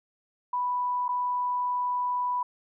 sine tone with dropouts, 987.8 Hz, B5, in tune, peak -25 dBFS, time 0.53-2.43 s, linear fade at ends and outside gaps 5 ms, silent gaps 1.082-1.089 s, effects none

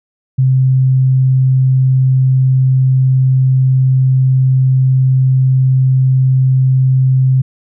sine tone, 130.81 Hz, C3, in tune, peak -7 dBFS, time 0.38-7.42 s, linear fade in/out 10 ms, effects none

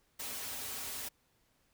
white noise with comb filter, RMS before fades -41 dBFS, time 0.19-1.09 s, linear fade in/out 10 ms, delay 5.8 ms, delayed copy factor -0.85, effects pink hiss -73 dBFS RMS until 1.73 s

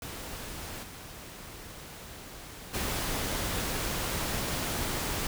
pink noise with level steps, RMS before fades -40 / -45 / -32 dBFS, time 0.02-5.27 s, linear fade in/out 2 ms, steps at 0.82 / 2.73 s, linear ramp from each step 20 ms, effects none

